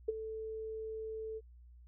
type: tone with ADSR envelope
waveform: sine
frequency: 440 Hz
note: A4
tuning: in tune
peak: -27 dBFS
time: 0.08-1.41 s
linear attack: 9 ms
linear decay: 21 ms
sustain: -12 dB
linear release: 40 ms
effects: added 60 Hz sine -54 dBFS peak until 1.87 s